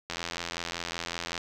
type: click train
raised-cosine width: 0.2 ms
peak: -15 dBFS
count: 110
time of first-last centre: 0.1-1.378 s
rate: 85.3 Hz
effects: none